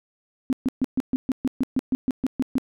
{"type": "tone bursts", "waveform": "sine", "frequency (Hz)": 258.7, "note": "C4", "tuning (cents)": -19, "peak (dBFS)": -18, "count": 14, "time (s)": [0.5, 2.582], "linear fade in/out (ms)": 0, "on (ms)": 28, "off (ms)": 130, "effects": []}